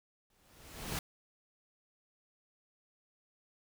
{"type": "noise with exponential growth", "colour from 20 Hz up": "pink", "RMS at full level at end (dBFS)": -35, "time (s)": [0.3, 0.99], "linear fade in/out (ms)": 2, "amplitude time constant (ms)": 150, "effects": []}